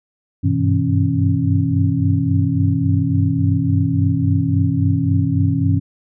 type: tone cluster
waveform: sine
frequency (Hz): 96.5 / 100.1 / 124 / 162.2 / 274.1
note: G2 / G2 / B2 / E3 / C#4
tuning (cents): -27 / +37 / +7 / -28 / -19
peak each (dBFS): -20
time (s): 0.43-5.8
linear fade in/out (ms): 20
effects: none

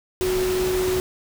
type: tone in noise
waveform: sine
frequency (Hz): 369.6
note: F#4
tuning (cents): -2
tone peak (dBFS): -20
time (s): 0.21-1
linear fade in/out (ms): 0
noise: pink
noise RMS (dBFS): -29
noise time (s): 0.21-1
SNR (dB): +6
effects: none

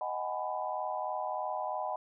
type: chord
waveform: sine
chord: G# minor seventh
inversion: second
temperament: just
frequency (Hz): 623 / 747.5 / 830.6 / 996.7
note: D#5 / F#5 / G#5 / B5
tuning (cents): +2 / +17 / 0 / +16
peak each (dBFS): -38 / -37 / -39 / -38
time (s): 0.01-1.96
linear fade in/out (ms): 2
effects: none

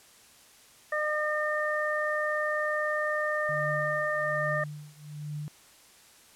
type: harmonic tone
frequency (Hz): 606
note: D#5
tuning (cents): -46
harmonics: 1 / 2 / 3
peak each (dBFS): -30 / -33 / -30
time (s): 0.92-4.64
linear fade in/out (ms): 5
type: tone with tremolo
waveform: sine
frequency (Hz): 149.1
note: D3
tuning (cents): +27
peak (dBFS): -32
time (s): 3.49-5.48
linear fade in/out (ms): 0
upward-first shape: triangle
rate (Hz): 1.2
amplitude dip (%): 95
effects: white hiss -56 dBFS RMS until 6.35 s + low-pass 11000 Hz 12 dB/octave

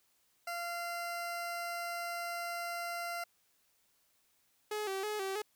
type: tone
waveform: 20% pulse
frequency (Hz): 690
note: F5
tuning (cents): -21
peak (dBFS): -32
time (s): 0.47-3.24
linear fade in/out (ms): 5
type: tone with vibrato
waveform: sawtooth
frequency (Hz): 404.1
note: G#4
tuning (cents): -47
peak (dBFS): -31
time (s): 4.71-5.42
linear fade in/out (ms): 5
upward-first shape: square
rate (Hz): 3.1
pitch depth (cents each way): 80
effects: white hiss -73 dBFS RMS until 5.55 s

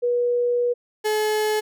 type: tone pair in turn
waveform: sine / 35% pulse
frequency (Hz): 484.6 / 427.8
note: B4 / A4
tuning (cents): -33 / -49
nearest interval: major second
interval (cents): 216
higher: first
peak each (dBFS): -18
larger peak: neither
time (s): 0.02-0.74 / 1.04-1.61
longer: first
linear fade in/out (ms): 20
effects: none

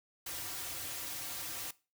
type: noise with comb filter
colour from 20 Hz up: white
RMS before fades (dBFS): -41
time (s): 0.26-1.71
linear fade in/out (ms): 5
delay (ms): 4.7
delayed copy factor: -0.95
effects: noise-tail reverb RT60 0.3 s tail -19 dB re dry

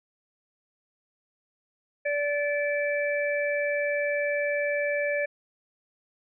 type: harmonic tone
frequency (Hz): 580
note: D5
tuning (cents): -22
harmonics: 1 / 3 / 4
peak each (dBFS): -26 / -31 / -32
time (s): 2.05-5.26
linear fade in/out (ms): 10
effects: none

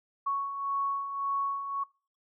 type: beating tone pair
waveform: sine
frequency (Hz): 1108.7 / 1110.5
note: C#6 / C#6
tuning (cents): 0 / +3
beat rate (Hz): 1.8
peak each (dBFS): -37 / -29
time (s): 0.26-1.84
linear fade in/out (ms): 10
effects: noise-tail reverb RT60 0.4 s tail -24 dB re dry

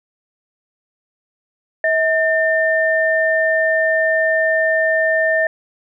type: tone pair together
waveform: sine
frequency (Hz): 641 / 1800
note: E5 / A6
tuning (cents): -49 / +39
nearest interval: octave + tritone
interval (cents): 1788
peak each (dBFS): -16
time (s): 1.84-5.47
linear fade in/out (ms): 2
effects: none

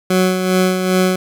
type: tone with tremolo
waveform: 20% pulse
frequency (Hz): 185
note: F#3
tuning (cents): 0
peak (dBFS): -6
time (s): 0.1-1.16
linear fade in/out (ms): 5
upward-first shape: sine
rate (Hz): 2.5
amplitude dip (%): 50
effects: none

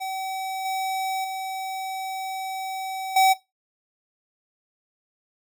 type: tone with level steps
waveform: square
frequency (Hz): 763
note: G5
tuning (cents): -47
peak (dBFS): -28 / -25 / -29 / -15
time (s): 0-3.34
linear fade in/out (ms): 20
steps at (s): 0.65 / 1.24 / 3.16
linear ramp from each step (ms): 5
effects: noise-tail reverb RT60 0.2 s tail -18 dB re dry + MP3 96 kbps

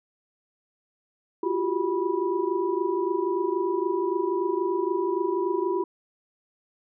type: tone cluster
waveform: sine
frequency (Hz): 342.9 / 366.7 / 393.4 / 979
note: F4 / F#4 / G4 / B5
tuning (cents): -32 / -15 / +6 / -15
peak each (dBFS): -28 / -28 / -28 / -31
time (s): 1.43-5.84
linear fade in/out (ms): 5
effects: none

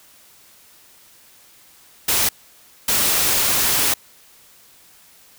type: noise bursts at uneven times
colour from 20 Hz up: white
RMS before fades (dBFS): -18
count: 2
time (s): 2.08-2.29 / 2.88-3.94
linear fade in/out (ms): 5
effects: white hiss -50 dBFS RMS until 5.38 s

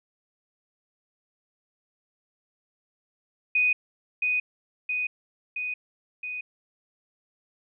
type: tone with echo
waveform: sine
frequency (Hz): 2489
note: D#7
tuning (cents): 0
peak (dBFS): -19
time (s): 3.55-3.73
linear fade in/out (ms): 5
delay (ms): 670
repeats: 4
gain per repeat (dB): -3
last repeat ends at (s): 6.41
effects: none

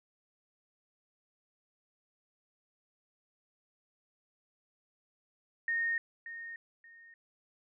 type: tone with echo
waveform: sine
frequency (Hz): 1846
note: A#6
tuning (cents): -17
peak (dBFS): -29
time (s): 5.68-5.98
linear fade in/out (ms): 2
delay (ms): 580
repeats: 2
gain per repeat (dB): -12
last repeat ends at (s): 7.14
effects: none

